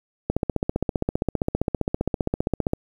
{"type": "click train", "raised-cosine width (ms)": 2, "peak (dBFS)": -8, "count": 38, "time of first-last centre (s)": [0.3, 2.734], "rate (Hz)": 15.2, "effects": ["8-bit"]}